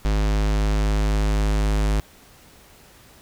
square tone with low-pass filter sweep, 51.91 Hz, G#1, in tune, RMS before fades -20 dBFS, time 0.05-2 s, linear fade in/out 0 ms, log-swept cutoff 6200 to 9400 Hz, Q 0.97, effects pink hiss -50 dBFS RMS until 3.21 s

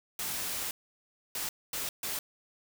white noise bursts at uneven times, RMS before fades -35 dBFS, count 4, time 0.19-0.71 / 1.35-1.49 / 1.73-1.89 / 2.03-2.19 s, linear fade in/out 2 ms, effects none

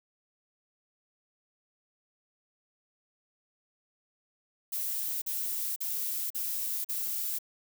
violet noise bursts, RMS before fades -33 dBFS, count 5, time 4.72-7.388 s, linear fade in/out 10 ms, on 500 ms, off 42 ms, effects none

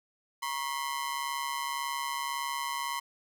sawtooth ring-modulated tone, 1022 Hz, C6, 41 cents flat, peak -25 dBFS, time 0.42-3 s, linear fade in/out 10 ms, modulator 70.9 Hz, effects none

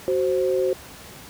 sine tone pair together, 373.6 / 525 Hz, F#4 / C5, +17 / +6 cents, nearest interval tritone, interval 589 cents, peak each -21 / -22 dBFS, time 0.08-0.73 s, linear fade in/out 0 ms, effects pink hiss -42 dBFS RMS until 1.29 s + high-pass 60 Hz 12 dB/octave

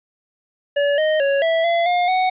square tone with pitch steps, 572 / 621 / 556 / 657 / 680 / 711 / 743 Hz, D5 / D#5 / C#5 / E5 / F5 / F5 / F#5, -46 / -3 / +5 / -6 / -46 / +31 / +7 cents, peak -16 dBFS, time 0.76-2.3 s, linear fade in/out 10 ms, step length 220 ms, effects resampled to 8000 Hz + 9-bit

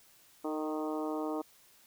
harmonic tone with a mistuned harmonic, 154.8 Hz, D#3, 9 cents flat, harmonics 2 / 3 / 4 / 5 / 6 / 7 / 8, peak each -35 / -39 / -41 / -43 / -45 / -46 / -47 dBFS, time 0.44-1.42 s, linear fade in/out 10 ms, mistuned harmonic 3, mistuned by -23 cents, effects white hiss -62 dBFS RMS until 1.86 s

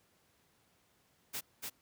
white noise with echo, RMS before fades -39 dBFS, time 1.33-1.41 s, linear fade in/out 20 ms, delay 290 ms, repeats 1, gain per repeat -2 dB, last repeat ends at 1.7 s, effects pink hiss -71 dBFS RMS until 1.81 s + high-pass 80 Hz 12 dB/octave

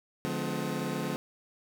25% pulse chord, D diminished seventh, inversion none, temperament just, 146.83 / 176.2 / 211.4 / 253.7 Hz, D3 / F3 / Ab3 / Cb4, 0 / +16 / +31 / +47 cents, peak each -33 dBFS, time 0.25-1.16 s, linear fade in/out 0 ms, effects none

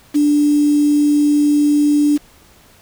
sine tone with quantisation, 293.7 Hz, D4, in tune, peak -10 dBFS, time 0.14-2.18 s, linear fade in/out 20 ms, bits 5, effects pink hiss -48 dBFS RMS until 2.81 s

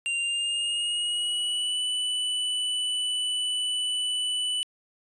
square tone with pitch glide, 2781 to 2981 Hz, F7 to F#7, -8 to +12 cents, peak -26 dBFS, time 0.06-4.63 s, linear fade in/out 0 ms, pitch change +120 cents, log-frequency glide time 0.17-1.82 s, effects resampled to 22050 Hz

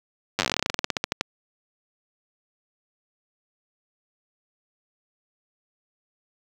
slowing click train, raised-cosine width 0.2 ms, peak -5 dBFS, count 24, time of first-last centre 0.39-1.21 s, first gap 9 ms, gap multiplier 1.11, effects high-pass 80 Hz 12 dB/octave + 7-bit

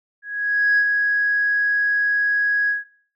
sine tone with ADSR envelope, 1661.2 Hz, G#6, in tune, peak -11 dBFS, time 0.22-2.85 s, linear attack 560 ms, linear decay 65 ms, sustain -4 dB, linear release 160 ms, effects noise-tail reverb RT60 0.5 s tail -17 dB re dry + tanh soft clip ceiling -10 dBFS

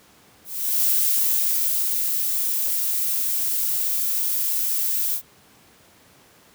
violet noise with ADSR envelope, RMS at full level -19 dBFS, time 0.44-5.22 s, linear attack 400 ms, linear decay 1100 ms, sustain -4 dB, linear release 85 ms, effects pink hiss -53 dBFS RMS until 6.54 s + high-pass 100 Hz 12 dB/octave

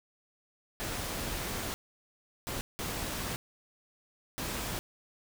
pink noise bursts at uneven times, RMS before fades -36 dBFS, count 4, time 0.8-1.74 / 2.47-2.61 / 2.79-3.36 / 4.38-4.79 s, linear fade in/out 0 ms, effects none

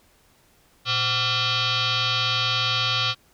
sine tone with frequency modulation, 116.4 Hz, A#2, 2 cents flat, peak -20 dBFS, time 0.85-3.15 s, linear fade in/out 50 ms, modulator 636 Hz, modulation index 6.7, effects pink hiss -59 dBFS RMS until 3.33 s

